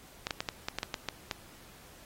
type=clicks; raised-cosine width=0.2 ms; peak=-14 dBFS; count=10; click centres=0.269 / 0.308 / 0.405 / 0.488 / 0.685 / 0.786 / 0.831 / 0.942 / 1.087 / 1.312 s; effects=pink hiss -55 dBFS RMS until 2.05 s + AAC 48 kbps